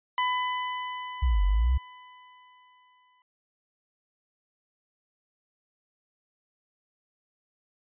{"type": "tone with exponential decay", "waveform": "sawtooth", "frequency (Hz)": 1000, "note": "B5", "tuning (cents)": 21, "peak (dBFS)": -19, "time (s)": [0.18, 3.22], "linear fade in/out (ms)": 1, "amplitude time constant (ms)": 660}
{"type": "linear two-way sweep", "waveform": "sine", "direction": "down then up", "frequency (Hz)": [67.8, 45.71, 67.8], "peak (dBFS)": -20, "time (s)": [1.22, 1.78], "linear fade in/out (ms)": 10, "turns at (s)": 1.44}
{"effects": ["resampled to 8000 Hz"]}